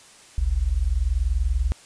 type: tone pair together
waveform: sine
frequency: 49.04 / 69.3 Hz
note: G1 / C#2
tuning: +1 / 0 cents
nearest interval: tritone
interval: 599 cents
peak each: -22 dBFS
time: 0.38-1.72 s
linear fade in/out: 0 ms
effects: white hiss -49 dBFS RMS until 1.85 s + resampled to 22050 Hz